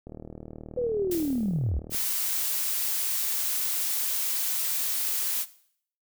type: click train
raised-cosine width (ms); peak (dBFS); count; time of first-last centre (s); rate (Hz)
2; -27; 74; 0.07-1.947; 38.9
type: linear sweep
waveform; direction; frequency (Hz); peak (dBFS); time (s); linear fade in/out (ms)
sine; down; 508 to 57; -24; 0.77-1.79; 5
type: noise with exponential decay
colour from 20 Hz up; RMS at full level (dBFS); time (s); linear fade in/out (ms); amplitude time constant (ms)
blue; -33; 1.11-1.71; 5; 130
type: noise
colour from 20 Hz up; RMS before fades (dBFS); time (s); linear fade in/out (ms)
blue; -28; 1.9-5.46; 50
effects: noise-tail reverb RT60 0.6 s tail -17 dB re dry